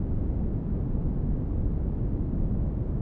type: low-pass noise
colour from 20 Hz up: pink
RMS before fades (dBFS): -27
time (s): 0-3.01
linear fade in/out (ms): 2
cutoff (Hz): 230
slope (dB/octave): 12
effects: none